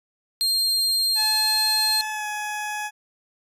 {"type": "tone", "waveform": "40% pulse", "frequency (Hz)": 4197, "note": "C8", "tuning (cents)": 5, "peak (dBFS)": -18, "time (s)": [0.41, 2.01], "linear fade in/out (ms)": 0}
{"type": "tone with pitch glide", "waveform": "20% pulse", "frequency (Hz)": [860, 842.3], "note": ["A5", "G#5"], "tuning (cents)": [-40, 24], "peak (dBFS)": -22, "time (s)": [1.15, 2.91], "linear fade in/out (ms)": 50, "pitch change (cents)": -36, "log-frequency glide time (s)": [2.1, 2.26]}
{"effects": ["resampled to 32000 Hz"]}